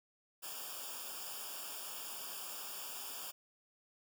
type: noise with comb filter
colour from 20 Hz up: white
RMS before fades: -45 dBFS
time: 0.42-3.32 s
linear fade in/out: 20 ms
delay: 0.49 ms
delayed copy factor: -1
effects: none